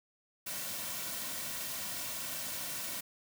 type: noise with comb filter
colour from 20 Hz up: white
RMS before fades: -39 dBFS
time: 0.46-3.01 s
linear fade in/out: 10 ms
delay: 2.4 ms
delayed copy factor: -0.55
effects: none